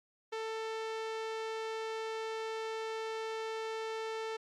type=tone; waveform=sawtooth; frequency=444 Hz; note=A4; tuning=16 cents sharp; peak=-32 dBFS; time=0.32-4.37 s; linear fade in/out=10 ms; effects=low-pass 5000 Hz 12 dB/octave + MP3 96 kbps